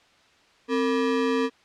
square ring-modulated tone, 359 Hz, F4, 48 cents sharp, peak -19 dBFS, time 0.68-1.5 s, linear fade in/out 50 ms, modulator 96.5 Hz, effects white hiss -58 dBFS RMS until 1.64 s + low-pass 4000 Hz 12 dB/octave

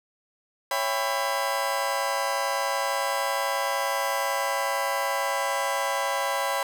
30% pulse chord, C# half-diminished seventh, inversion none, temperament just, 554.4 / 665.2 / 798.3 / 997.9 Hz, C#5 / E5 / G5 / B5, 0 / +16 / +31 / +18 cents, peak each -27 / -31 / -28 / -26 dBFS, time 0.71-6.63 s, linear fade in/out 2 ms, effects none

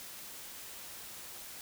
silence, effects white hiss -47 dBFS RMS until 1.61 s

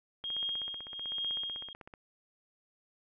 click train, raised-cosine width 0.5 ms, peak -33 dBFS, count 28, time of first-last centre 0.24-1.938 s, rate 15.9 Hz
sine tone with tremolo, 3246 Hz, G#7, 40 cents flat, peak -31 dBFS, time 0.24-1.73 s, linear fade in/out 2 ms, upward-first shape triangle, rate 1.2 Hz, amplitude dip 80%
effects none

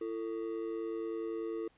triangle ring-modulated tone, 392 Hz, G4, in tune, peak -30 dBFS, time 0.01-1.68 s, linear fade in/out 5 ms, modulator 55.1 Hz, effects pink hiss -68 dBFS RMS until 1.77 s + resampled to 8000 Hz

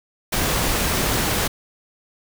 pink noise, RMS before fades -21 dBFS, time 0.32-1.48 s, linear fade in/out 10 ms, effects none

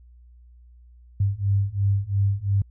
sine beating tone pair, 98 / 100.9 Hz, G2 / G#2, 0 / -49 cents, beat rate 2.9 Hz, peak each -23 / -22 dBFS, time 1.2-2.62 s, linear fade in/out 5 ms, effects added 60 Hz sine -47 dBFS peak until 2.7 s

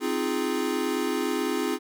square chord, F minor seventh, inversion second, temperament equal, 261.6 / 311.1 / 349.2 / 415.3 Hz, C4 / Eb4 / F4 / Ab4, 0 / 0 / 0 / 0 cents, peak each -31 / -32 / -31 / -31 dBFS, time 0-1.79 s, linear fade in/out 50 ms, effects none

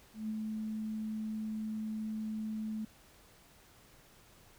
sine tone with ADSR envelope, 217.1 Hz, A3, 23 cents flat, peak -33 dBFS, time 0.13-2.85 s, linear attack 160 ms, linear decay 40 ms, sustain -2 dB, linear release 5 ms, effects pink hiss -61 dBFS RMS until 4.58 s

